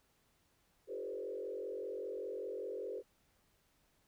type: tone with frequency modulation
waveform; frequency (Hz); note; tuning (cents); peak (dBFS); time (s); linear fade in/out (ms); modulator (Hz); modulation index
sine; 450; A4; +39; -39; 0.87-3.03; 50; 45.1; 1.8
effects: pink hiss -74 dBFS RMS until 4.07 s